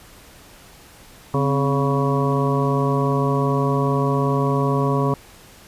harmonic tone with a mistuned harmonic, 139.8 Hz, C#3, 15 cents sharp, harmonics 1 / 2 / 3 / 4 / 5 / 7 / 8, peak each -20 / -24 / -24 / -28 / -31 / -27 / -27 dBFS, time 1.34-5.14 s, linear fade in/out 2 ms, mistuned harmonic 2, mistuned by -95 cents, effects pink hiss -46 dBFS RMS until 5.67 s + resampled to 32000 Hz

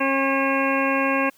harmonic tone with a mistuned harmonic, 271.1 Hz, C#4, 38 cents flat, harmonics 1 / 2 / 3 / 4 / 6 / 7 / 8 / 9 / 10, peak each -24 / -25 / -31 / -25 / -27 / -38 / -31 / -31 / -29 dBFS, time 0-1.3 s, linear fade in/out 10 ms, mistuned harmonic 7, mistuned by +58 cents, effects white hiss -57 dBFS RMS until 1.37 s

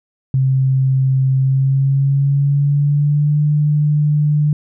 sine tone with pitch glide, 132.7 to 148.95 Hz, C3 to D3, +25 to +25 cents, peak -11 dBFS, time 0.34-4.53 s, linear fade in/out 2 ms, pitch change +200 cents, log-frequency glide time 1.37-3.4 s, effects none

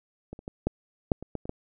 clicks, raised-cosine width 2 ms, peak -25 / -30 / -22 / -11 / -8 / -25 / -18 / -26 / -18 dBFS, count 9, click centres 0.33 / 0.391 / 0.479 / 0.67 / 1.118 / 1.226 / 1.353 / 1.455 / 1.494 s, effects none

